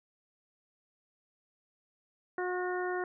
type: harmonic tone with a mistuned harmonic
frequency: 361.9 Hz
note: F#4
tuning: 38 cents flat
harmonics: 1 / 2 / 3 / 4 / 5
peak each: -33 / -38 / -42 / -40 / -42 dBFS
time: 2.38-3.04 s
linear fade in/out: 2 ms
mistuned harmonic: 5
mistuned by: +19 cents
effects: none